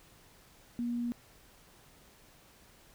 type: tone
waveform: sine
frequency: 238.9 Hz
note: A#3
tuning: 43 cents sharp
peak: -31 dBFS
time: 0.79-1.12 s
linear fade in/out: 0 ms
effects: pink hiss -60 dBFS RMS until 2.94 s